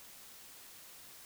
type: silence
effects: white hiss -54 dBFS RMS until 1.25 s